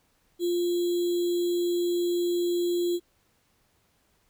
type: tone with sample-and-hold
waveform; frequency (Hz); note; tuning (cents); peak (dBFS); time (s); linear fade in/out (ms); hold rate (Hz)
sine; 349.2; F4; 0; -23; 0.39-3; 50; 3675
effects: pink hiss -68 dBFS RMS until 4.29 s